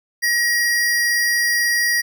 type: tone pair together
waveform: square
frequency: 1902 / 4793 Hz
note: A#6 / D8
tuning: +34 / +34 cents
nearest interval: octave + major third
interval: 1600 cents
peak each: -17 / -25 dBFS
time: 0.22-2.02 s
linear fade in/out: 20 ms
effects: none